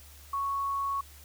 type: tone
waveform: sine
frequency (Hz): 1108.7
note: C#6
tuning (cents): 0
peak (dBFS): -28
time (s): 0.33-1.01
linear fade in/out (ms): 5
effects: added 72 Hz sine -51 dBFS peak until 1.24 s + white hiss -54 dBFS RMS until 1.24 s